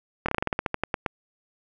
slowing click train, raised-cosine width 0.5 ms, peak -9 dBFS, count 14, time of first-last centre 0.26-1.062 s, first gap 25 ms, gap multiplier 1.14, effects none

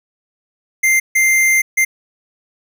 square tone bursts at uneven times, 2093 Hz, C7, in tune, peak -11 dBFS, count 3, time 0.83-1 / 1.15-1.62 / 1.77-1.85 s, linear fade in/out 10 ms, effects none

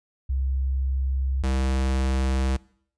sine / square tone pair in turn, 66.3 / 65.84 Hz, C2 / C2, +23 / +11 cents, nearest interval unison, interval 12 cents, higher first, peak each -22 dBFS, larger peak neither, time 0.29-1.43 / 1.43-2.57 s, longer neither, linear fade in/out 10 ms, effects noise-tail reverb RT60 0.6 s tail -22 dB re dry + resampled to 22050 Hz

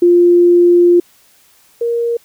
sine tone pair in turn, 349.5 / 469.2 Hz, F4 / A#4, +1 / +11 cents, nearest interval perfect fourth, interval 510 cents, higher second, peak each -5 / -13 dBFS, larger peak first, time 0.02-1 / 1.81-2.17 s, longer first, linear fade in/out 5 ms, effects white hiss -50 dBFS RMS until 2.24 s

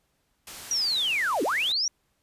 white low-pass noise, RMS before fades -42 dBFS, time 0.47-1.72 s, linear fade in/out 2 ms, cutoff 11000 Hz, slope 12 dB/octave
sine linear two-way sweep, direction down then up, 5850 to 251.5 to 5850 Hz, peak -23 dBFS, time 0.71-1.88 s, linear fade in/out 2 ms, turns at 1.43 s
effects pink hiss -72 dBFS RMS until 2.22 s + resampled to 32000 Hz

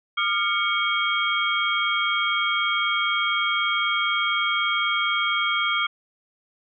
sine tone cluster, 1203 / 1392 / 2230 / 3234 Hz, D6 / F6 / C#7 / G#7, +41 / -6 / +10 / -47 cents, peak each -26 dBFS, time 0.17-5.87 s, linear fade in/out 10 ms, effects none

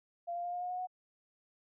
sine tone with pitch steps, 690 / 697.2 / 704.5 / 711.9 / 719.3 / 726.8 / 734.4 Hz, F5 / F5 / F5 / F5 / F#5 / F#5 / F#5, -21 / -3 / +15 / +33 / -49 / -31 / -13 cents, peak -35 dBFS, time 0.27-0.872 s, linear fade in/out 20 ms, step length 86 ms, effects none

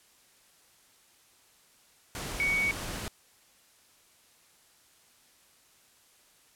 sine tone in noise, 2240 Hz, C#7, 18 cents sharp, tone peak -25 dBFS, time 2.4-2.71 s, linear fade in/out 0 ms, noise pink, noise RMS -37 dBFS, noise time 2.15-3.08 s, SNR +9 dB, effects white hiss -62 dBFS RMS until 6.55 s + low-pass 12000 Hz 12 dB/octave

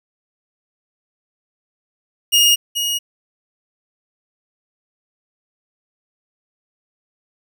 sawtooth tone pair in turn, 2853 / 2881 Hz, F7 / F#7, +36 / -47 cents, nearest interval unison, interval 17 cents, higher second, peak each -7 / -15 dBFS, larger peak first, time 2.32-2.56 / 2.75-2.99 s, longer neither, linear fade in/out 20 ms, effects none

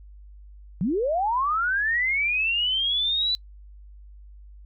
sine linear sweep, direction up, 156.3 to 4007 Hz, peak -21 dBFS, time 0.81-3.35 s, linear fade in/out 0 ms, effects noise-tail reverb RT60 0.1 s tail -25 dB re dry + added 50 Hz sine -43 dBFS peak until 4.65 s

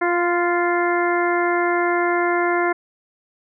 harmonic tone with a mistuned harmonic, 349.2 Hz, F4, in tune, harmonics 1 / 2 / 3 / 4 / 5 / 6, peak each -20 / -23 / -25 / -26 / -27 / -28 dBFS, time 0.01-2.73 s, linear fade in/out 10 ms, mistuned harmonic 3, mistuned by -15 cents, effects none

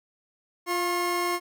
30% pulse tone pair together, 349.7 / 1076.8 Hz, F4 / C6, +2 / +49 cents, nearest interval octave + perfect fifth, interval 1947 cents, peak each -25 dBFS, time 0.66-1.4 s, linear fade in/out 50 ms, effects none

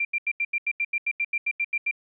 sine tone bursts, 2369 Hz, D7, 14 cents sharp, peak -22 dBFS, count 15, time 0-1.912 s, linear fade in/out 5 ms, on 50 ms, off 83 ms, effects none

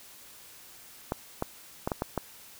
clicks, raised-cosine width 1 ms, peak -14 dBFS, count 6, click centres 1.121 / 1.424 / 1.875 / 1.918 / 2.021 / 2.177 s, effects white hiss -51 dBFS RMS until 2.59 s

